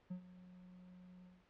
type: tone with ADSR envelope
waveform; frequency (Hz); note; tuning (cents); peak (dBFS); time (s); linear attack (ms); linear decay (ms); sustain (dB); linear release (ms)
triangle; 181.5; F#3; -33; -38; 0.1-1.45; 13; 89; -16; 220
effects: pink hiss -72 dBFS RMS until 1.49 s + low-pass 3000 Hz 12 dB/octave